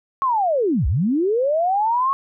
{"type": "linear two-way sweep", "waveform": "sine", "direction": "down then up", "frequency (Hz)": [1108.7, 54.6, 1108.7], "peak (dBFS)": -16, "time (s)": [0.22, 2.13], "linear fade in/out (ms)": 0, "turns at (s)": 0.87, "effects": []}